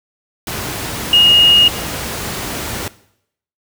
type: tone in noise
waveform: sine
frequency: 2861 Hz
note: F7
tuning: 41 cents sharp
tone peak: -6 dBFS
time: 1.13-1.68 s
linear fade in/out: 2 ms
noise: pink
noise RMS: -23 dBFS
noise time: 0.47-2.88 s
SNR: +14 dB
effects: noise-tail reverb RT60 0.7 s tail -18 dB re dry + high-pass 60 Hz 12 dB/octave